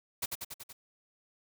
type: noise with echo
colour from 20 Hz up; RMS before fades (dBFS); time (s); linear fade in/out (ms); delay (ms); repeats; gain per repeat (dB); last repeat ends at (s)
white; -33; 0.22-0.26; 10; 94; 5; -3; 0.73
effects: none